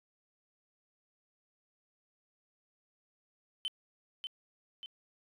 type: tone with echo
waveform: sine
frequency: 3065 Hz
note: G7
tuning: 40 cents flat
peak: -30 dBFS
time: 3.65-3.68 s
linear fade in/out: 0 ms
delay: 590 ms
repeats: 2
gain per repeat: -6 dB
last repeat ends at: 4.86 s
effects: tanh soft clip ceiling -31 dBFS